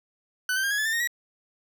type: tone with pitch steps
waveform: 40% pulse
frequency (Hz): 1500 / 1553.8 / 1609.5 / 1667.2 / 1727 / 1789 / 1853.1 / 1919.6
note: F#6 / G6 / G6 / G#6 / A6 / A6 / A#6 / B6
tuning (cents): +23 / -16 / +45 / +6 / -33 / +28 / -11 / -50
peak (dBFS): -23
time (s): 0.49-1.074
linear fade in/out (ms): 2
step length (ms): 73
effects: none